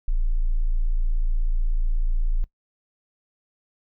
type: tone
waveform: sine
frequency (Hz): 28.17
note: A0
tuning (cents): +42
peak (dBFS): -18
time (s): 0.08-2.44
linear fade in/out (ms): 0
effects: noise-tail reverb RT60 0.1 s tail -20 dB re dry